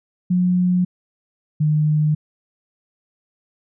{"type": "tone pair in turn", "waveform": "sine", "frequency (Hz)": [180.3, 152.14], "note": ["F#3", "D#3"], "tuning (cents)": [-45, -39], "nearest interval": "minor third", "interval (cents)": 294, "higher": "first", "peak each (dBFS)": -14, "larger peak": "neither", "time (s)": [[0.3, 0.85], [1.6, 2.15]], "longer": "neither", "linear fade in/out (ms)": 10, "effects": []}